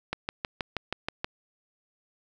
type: click train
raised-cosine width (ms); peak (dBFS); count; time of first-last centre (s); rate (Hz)
0.3; -13; 8; 0.13-1.245; 6.28
effects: none